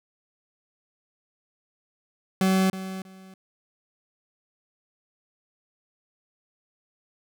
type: tone with echo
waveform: 40% pulse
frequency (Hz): 189.3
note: F#3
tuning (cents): +40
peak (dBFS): -18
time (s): 2.41-2.7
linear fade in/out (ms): 2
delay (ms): 320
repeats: 2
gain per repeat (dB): -13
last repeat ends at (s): 3.34
effects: none